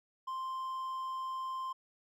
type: tone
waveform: triangle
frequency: 1046.5 Hz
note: C6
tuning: in tune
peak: -34 dBFS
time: 0.27-1.73 s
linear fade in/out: 10 ms
effects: none